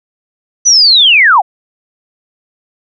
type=linear sweep; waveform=sine; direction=down; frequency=6060 to 671 Hz; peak=-3 dBFS; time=0.65-1.42 s; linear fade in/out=20 ms; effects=none